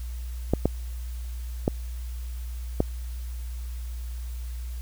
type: clicks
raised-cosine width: 2 ms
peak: -7 dBFS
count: 4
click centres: 0.536 / 0.656 / 1.679 / 2.804 s
effects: added 60 Hz sine -31 dBFS peak until 4.81 s + white hiss -51 dBFS RMS until 4.81 s